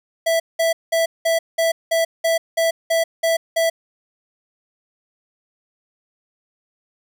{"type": "tone bursts", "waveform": "square", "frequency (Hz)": 659.3, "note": "E5", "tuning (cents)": 0, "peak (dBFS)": -16, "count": 11, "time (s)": [0.26, 3.7], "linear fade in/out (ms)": 10, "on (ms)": 140, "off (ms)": 190, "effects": []}